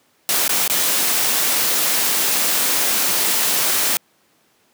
white noise with dropouts, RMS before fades -18 dBFS, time 0.29-3.97 s, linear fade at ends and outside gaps 1 ms, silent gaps 0.48-0.492 / 0.678-0.698 s, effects pink hiss -59 dBFS RMS until 4.73 s + high-pass 200 Hz 12 dB/octave

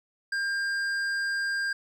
sine tone with hard clipping, 1600 Hz, G6, 35 cents sharp, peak -28 dBFS, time 0.32-1.73 s, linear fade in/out 5 ms, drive 8 dB, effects none

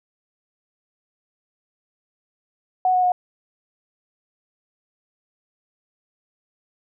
sine tone with pitch steps, 740 / 731.9 / 723.9 Hz, F#5 / F#5 / F#5, 0 / -19 / -38 cents, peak -15 dBFS, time 2.85-3.12 s, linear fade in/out 2 ms, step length 90 ms, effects none

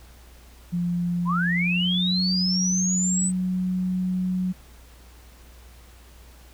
sine tone with pitch glide, 174.61 to 183.82 Hz, F3 to F#3, 0 to -11 cents, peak -22 dBFS, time 0.72-4.53 s, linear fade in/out 20 ms, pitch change +89 cents, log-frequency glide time 1.52-2.22 s
sine linear sweep, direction up, 932.3 to 8140 Hz, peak -23 dBFS, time 1.25-3.32 s, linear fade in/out 50 ms
effects added 60 Hz sine -47 dBFS peak until 6.53 s + pink hiss -53 dBFS RMS until 6.53 s

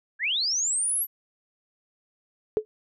sine linear sweep, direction up, 1567 to 11910 Hz, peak -23 dBFS, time 0.19-1.07 s, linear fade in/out 50 ms
sine tone with exponential decay, 430.3 Hz, A4, 39 cents flat, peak -15 dBFS, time 2.57-2.65 s, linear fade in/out 0 ms, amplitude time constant 16 ms
effects none

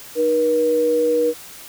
sine tone pair together, 307.4 / 480 Hz, D#4 / B4, -21 / -49 cents, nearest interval minor sixth, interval 772 cents, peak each -24 / -15 dBFS, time 0.15-1.34 s, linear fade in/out 50 ms, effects white hiss -39 dBFS RMS until 1.68 s

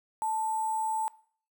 sine tone with sample-and-hold, 880 Hz, A5, in tune, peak -27 dBFS, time 0.22-1.08 s, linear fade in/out 0 ms, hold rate 8820 Hz, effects noise-tail reverb RT60 0.5 s tail -21 dB re dry

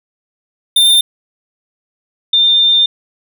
square / sine tone pair in turn, 3604 / 3604 Hz, A7 / A7, +41 / +41 cents, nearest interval unison, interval 0 cents, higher neither, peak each -7 dBFS, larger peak neither, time 0.76-1.01 / 2.33-2.86 s, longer second, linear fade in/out 5 ms, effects none

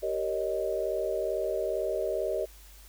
sine chord, Eb dominant seventh, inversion first, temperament just, 388.9 / 466.7 / 560 / 622.3 Hz, G4 / Bb4 / Db5 / Eb5, -14 / +2 / +18 / 0 cents, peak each -33 / -34 / -35 / -31 dBFS, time 0.02-2.46 s, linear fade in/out 20 ms, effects added 50 Hz sine -50 dBFS peak until 2.88 s + white hiss -55 dBFS RMS until 2.88 s

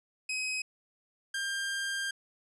sawtooth tone pair in turn, 2533 / 1595.7 Hz, D#7 / G6, +30 / +30 cents, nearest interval minor sixth, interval 800 cents, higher first, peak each -28 dBFS, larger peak neither, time 0.29-0.62 / 1.34-2.11 s, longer second, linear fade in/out 5 ms, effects resampled to 24000 Hz

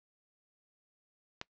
click, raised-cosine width 0.2 ms, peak -20 dBFS, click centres 1.414 s, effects noise-tail reverb RT60 0.1 s tail -22 dB re dry + low-pass 5000 Hz 12 dB/octave

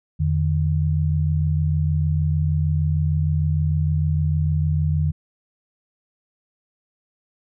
sine tone pair together, 85.25 / 151.8 Hz, F2 / D#3, -41 / -42 cents, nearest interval minor seventh, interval 999 cents, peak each -20 dBFS, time 0.19-5.12 s, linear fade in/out 20 ms, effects none

